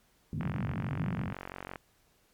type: band-pass noise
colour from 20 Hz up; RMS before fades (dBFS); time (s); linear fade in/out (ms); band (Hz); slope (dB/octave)
pink; -34; 0.33-1.33; 2; 110 to 200; 24
type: click train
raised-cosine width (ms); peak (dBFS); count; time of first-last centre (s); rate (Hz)
0.5; -24; 63; 0.41-1.758; 46
effects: pink hiss -68 dBFS RMS until 2.33 s + MP3 96 kbps